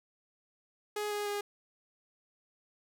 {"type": "tone with pitch steps", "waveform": "sawtooth", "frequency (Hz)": [418.2, 413.9, 409.6], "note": ["G#4", "G#4", "G#4"], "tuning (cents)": [12, -6, -24], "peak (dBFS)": -29, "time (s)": [0.96, 1.41], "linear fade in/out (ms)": 5, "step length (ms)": 150, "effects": []}